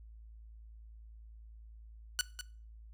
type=tone with echo; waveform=10% pulse; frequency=1480 Hz; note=F#6; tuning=in tune; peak=-20 dBFS; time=2.19-2.21 s; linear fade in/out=0 ms; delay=200 ms; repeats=1; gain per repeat=-11 dB; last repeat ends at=2.41 s; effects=noise-tail reverb RT60 0.4 s tail -20 dB re dry + added 55 Hz sine -50 dBFS peak until 2.93 s